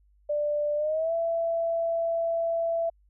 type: tone with pitch glide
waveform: sine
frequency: 591 to 667.2 Hz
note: D5 to E5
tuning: +11 to +21 cents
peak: -24 dBFS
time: 0.29-2.9 s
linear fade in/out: 10 ms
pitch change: +210 cents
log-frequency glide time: 0.76-1.13 s
effects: added 50 Hz sine -59 dBFS peak until 3.09 s